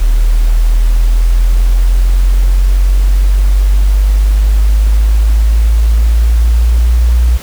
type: exponential sweep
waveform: sine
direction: up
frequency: 38.97 to 60.2 Hz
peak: -5 dBFS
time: 0-7.38 s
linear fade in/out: 20 ms
effects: pink hiss -30 dBFS RMS until 7.42 s